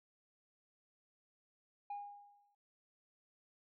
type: tone with exponential decay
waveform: sine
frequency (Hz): 815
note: G#5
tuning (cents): -33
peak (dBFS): -37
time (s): 1.9-2.55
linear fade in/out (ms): 5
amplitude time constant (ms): 140
effects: tanh soft clip ceiling -39 dBFS